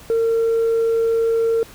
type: tone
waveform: sine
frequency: 456.2 Hz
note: A#4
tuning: 37 cents flat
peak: -13 dBFS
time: 0.1-1.63 s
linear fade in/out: 0 ms
effects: tanh soft clip ceiling -13 dBFS + pink hiss -43 dBFS RMS until 1.74 s